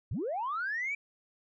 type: linear sweep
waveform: sine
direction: up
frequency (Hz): 69.8 to 2349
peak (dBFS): -30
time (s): 0.11-0.95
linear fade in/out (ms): 5
effects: tanh soft clip ceiling -27 dBFS